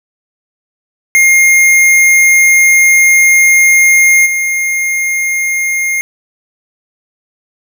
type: tone with level steps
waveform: square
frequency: 2128 Hz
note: C7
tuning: 29 cents sharp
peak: -5 / -12 dBFS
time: 1.15-6.01 s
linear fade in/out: 0 ms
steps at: 4.25 s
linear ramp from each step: 20 ms
effects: none